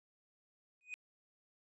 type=tone with exponential growth; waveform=triangle; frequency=2491 Hz; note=D#7; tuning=1 cent sharp; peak=-36 dBFS; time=0.81-0.94 s; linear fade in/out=0 ms; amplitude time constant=27 ms; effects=resampled to 24000 Hz